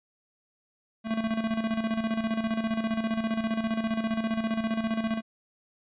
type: tone with tremolo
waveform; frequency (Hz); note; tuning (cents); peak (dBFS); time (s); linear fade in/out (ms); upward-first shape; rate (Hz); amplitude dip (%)
square; 222.9; A3; +23; -25; 1.04-5.22; 50; square; 15; 60
effects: resampled to 8000 Hz